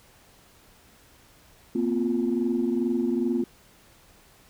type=chord; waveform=sine; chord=Bb suspended second; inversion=none; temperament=equal with one note detuned; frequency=233.1 / 255.5 / 349.2 Hz; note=Bb3 / C4 / F4; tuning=0 / -41 / 0 cents; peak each=-26 dBFS; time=1.75-3.44 s; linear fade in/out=5 ms; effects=tanh soft clip ceiling -15 dBFS + pink hiss -56 dBFS RMS until 4.49 s